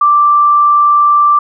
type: tone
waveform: sine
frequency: 1174.7 Hz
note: D6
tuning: in tune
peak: -5 dBFS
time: 0.01-1.39 s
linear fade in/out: 5 ms
effects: none